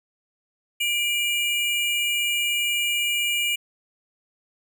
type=tone pair together; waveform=square; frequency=2377 / 2887 Hz; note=D7 / F#7; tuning=+20 / -43 cents; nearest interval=minor third; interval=337 cents; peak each=-25 dBFS; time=0.8-3.56 s; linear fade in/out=10 ms; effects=none